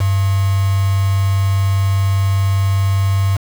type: tone with quantisation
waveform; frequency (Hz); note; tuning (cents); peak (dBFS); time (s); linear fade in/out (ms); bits
sine; 97.5; G2; -9; -12; 0-3.37; 10; 4
effects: none